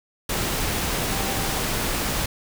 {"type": "tone in noise", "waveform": "sine", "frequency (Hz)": 784, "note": "G5", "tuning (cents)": 0, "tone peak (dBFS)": -34, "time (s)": [1.12, 1.58], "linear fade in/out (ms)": 5, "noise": "pink", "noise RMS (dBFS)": -25, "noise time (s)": [0.29, 2.26], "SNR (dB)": -12, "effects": []}